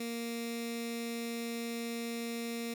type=tone with notch filter; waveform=15% pulse; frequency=233.1 Hz; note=A#3; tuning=in tune; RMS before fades=-38 dBFS; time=0-2.74 s; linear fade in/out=5 ms; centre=870 Hz; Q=0.66; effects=none